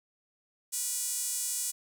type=tone with high-pass filter; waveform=sawtooth; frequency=487.5 Hz; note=B4; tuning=23 cents flat; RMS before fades=-33 dBFS; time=0.72-1.72 s; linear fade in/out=20 ms; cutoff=7800 Hz; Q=2; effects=none